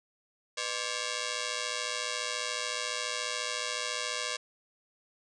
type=ring-modulated tone; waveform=5% pulse; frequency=553 Hz; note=C#5; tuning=4 cents flat; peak=-17 dBFS; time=0.57-4.37 s; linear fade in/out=10 ms; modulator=57.1 Hz; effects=resampled to 24000 Hz